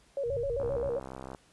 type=tone with vibrato; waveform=sine; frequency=513 Hz; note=C5; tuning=34 cents flat; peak=-29 dBFS; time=0.17-0.99 s; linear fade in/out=2 ms; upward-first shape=square; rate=7.6 Hz; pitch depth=140 cents each way
type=low-pass noise; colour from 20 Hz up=white; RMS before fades=-41 dBFS; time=0.25-0.94 s; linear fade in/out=50 ms; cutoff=140 Hz; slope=96 dB/octave
type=click train; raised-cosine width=1 ms; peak=-27 dBFS; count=50; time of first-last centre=0.6-1.348 s; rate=65.5 Hz
effects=pink hiss -63 dBFS RMS until 1.52 s + resampled to 24000 Hz